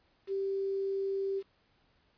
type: tone with quantisation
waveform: sine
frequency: 390.5 Hz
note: G4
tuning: 7 cents flat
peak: -30 dBFS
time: 0.27-1.43 s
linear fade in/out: 50 ms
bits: 9
effects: pink hiss -70 dBFS RMS until 2.17 s + resampled to 11025 Hz